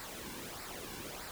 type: noise with flanger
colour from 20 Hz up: pink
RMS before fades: -45 dBFS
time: 0-1.31 s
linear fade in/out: 0 ms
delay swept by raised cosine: 0.31 to 1.61 ms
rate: 1.6 Hz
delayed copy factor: -0.6
effects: none